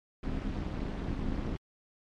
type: noise with amplitude modulation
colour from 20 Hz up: brown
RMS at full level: -30 dBFS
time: 0.23-1.57 s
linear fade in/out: 5 ms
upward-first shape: sine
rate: 233 Hz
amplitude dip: 95%
effects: low-pass 4000 Hz 12 dB/octave + MP3 64 kbps